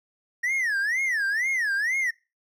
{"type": "tone with vibrato", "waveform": "triangle", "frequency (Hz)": 1846, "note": "A#6", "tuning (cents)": -17, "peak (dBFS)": -21, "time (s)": [0.43, 2.11], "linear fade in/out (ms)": 10, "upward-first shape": "sine", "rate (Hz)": 2.1, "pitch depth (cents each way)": 270, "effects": ["noise-tail reverb RT60 0.3 s tail -25 dB re dry"]}